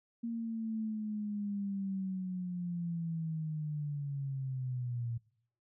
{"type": "linear sweep", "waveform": "sine", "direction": "down", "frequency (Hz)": [233.1, 115.6], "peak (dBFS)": -34, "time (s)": [0.23, 5.18], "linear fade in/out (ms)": 10, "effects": ["noise-tail reverb RT60 0.6 s tail -22 dB re dry"]}